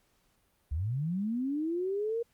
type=linear sweep; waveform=sine; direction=up; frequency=65.41 to 473.8 Hz; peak=-29 dBFS; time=0.71-2.23 s; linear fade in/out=10 ms; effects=pink hiss -71 dBFS RMS until 2.33 s + Opus 48 kbps